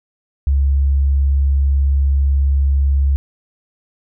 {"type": "tone", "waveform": "sine", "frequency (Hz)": 69.1, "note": "C#2", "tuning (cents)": -5, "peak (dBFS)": -11, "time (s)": [0.47, 3.16], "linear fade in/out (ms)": 0, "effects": []}